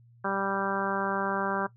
harmonic tone, 196 Hz, G3, in tune, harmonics 1 / 2 / 3 / 4 / 5 / 6 / 7 / 8, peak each -35 / -35 / -35 / -35 / -35 / -35 / -35 / -35 dBFS, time 0.24-1.67 s, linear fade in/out 10 ms, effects noise-tail reverb RT60 0.1 s tail -17 dB re dry + added 118 Hz sine -54 dBFS peak until 1.76 s

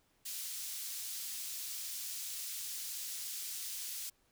pink high-pass noise, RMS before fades -42 dBFS, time 0.25-4.1 s, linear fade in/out 10 ms, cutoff 5000 Hz, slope 12 dB/octave, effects pink hiss -73 dBFS RMS until 4.31 s

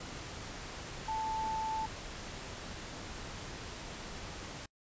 sine tone in noise, 880 Hz, A5, in tune, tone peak -33 dBFS, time 1.08-1.86 s, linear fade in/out 5 ms, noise pink, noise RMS -44 dBFS, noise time 0-4.66 s, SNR +8 dB, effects noise-tail reverb RT60 0.1 s tail -26 dB re dry + resampled to 16000 Hz

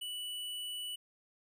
square tone, 2960 Hz, F#7, in tune, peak -39 dBFS, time 0.01-0.96 s, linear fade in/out 10 ms, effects none

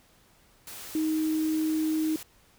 sine tone in noise, 313.8 Hz, D#4, 15 cents sharp, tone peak -24 dBFS, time 0.95-2.16 s, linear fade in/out 2 ms, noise white, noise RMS -42 dBFS, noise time 0.67-2.23 s, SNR +15 dB, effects pink hiss -61 dBFS RMS until 2.58 s

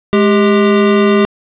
square tone pair together, 209.9 / 397.5 Hz, G#3 / G4, +19 / +24 cents, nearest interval major seventh, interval 1105 cents, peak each -11 dBFS, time 0.13-1.25 s, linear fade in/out 0 ms, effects resampled to 8000 Hz + 7-bit

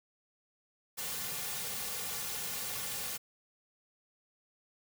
white noise with comb filter, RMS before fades -38 dBFS, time 0.97-3.18 s, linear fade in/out 20 ms, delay 3.1 ms, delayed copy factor -1, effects none

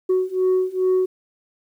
sine beating tone pair, 370 / 372.4 Hz, F#4 / F#4, 0 / +11 cents, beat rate 2.4 Hz, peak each -19 / -18 dBFS, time 0.09-1.06 s, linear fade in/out 10 ms, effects tanh soft clip ceiling -13 dBFS + 9-bit

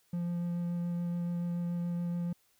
triangle tone with vibrato, 173.3 Hz, F3, 13 cents flat, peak -29 dBFS, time 0.13-2.33 s, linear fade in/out 5 ms, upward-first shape sine, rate 7 Hz, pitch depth 9 cents each way, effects white hiss -70 dBFS RMS until 2.59 s

